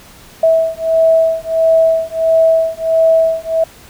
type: beating tone pair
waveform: sine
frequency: 650 / 651.5 Hz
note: E5 / E5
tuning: -24 / -20 cents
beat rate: 1.5 Hz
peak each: -12 dBFS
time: 0.43-3.64 s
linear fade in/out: 5 ms
effects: pink hiss -40 dBFS RMS until 3.89 s